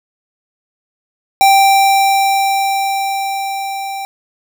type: tone with level ramp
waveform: square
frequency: 784 Hz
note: G5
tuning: in tune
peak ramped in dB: -6 to -22 dBFS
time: 1.41-4.05 s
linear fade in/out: 0 ms
effects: none